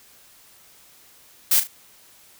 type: noise with echo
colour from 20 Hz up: blue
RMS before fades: -17 dBFS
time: 1.51-1.6 s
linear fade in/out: 5 ms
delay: 37 ms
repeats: 2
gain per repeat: -10 dB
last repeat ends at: 1.674 s
effects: white hiss -52 dBFS RMS until 2.39 s